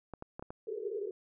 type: clicks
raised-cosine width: 1 ms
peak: -28 dBFS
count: 5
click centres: 0.137 / 0.224 / 0.395 / 0.425 / 0.505 s
type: band-pass noise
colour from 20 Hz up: white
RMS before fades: -38 dBFS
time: 0.67-1.11 s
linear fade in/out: 2 ms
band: 390 to 450 Hz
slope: 96 dB/octave
effects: none